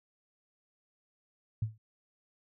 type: tone with exponential decay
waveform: sine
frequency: 109.5 Hz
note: A2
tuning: 8 cents flat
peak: -25 dBFS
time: 1.62-1.78 s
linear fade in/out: 5 ms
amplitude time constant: 34 ms
effects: none